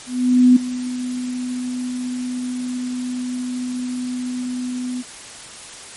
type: tone with ADSR envelope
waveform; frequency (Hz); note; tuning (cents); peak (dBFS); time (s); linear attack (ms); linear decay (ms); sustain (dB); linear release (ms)
sine; 250; B3; +21; -6; 0.06-5.03; 500; 10; -16; 30
effects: white hiss -37 dBFS RMS until 5.96 s + MP3 48 kbps